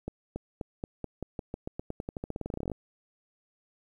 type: accelerating click train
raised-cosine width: 2 ms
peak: -21 dBFS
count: 28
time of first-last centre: 0.08-2.717 s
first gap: 280 ms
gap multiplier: 0.9
effects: 10-bit